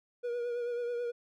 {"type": "tone with vibrato", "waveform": "triangle", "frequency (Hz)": 480, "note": "B4", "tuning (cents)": -49, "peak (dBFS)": -30, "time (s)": [0.23, 1.12], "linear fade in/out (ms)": 20, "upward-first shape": "triangle", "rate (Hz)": 9.2, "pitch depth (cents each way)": 37, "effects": []}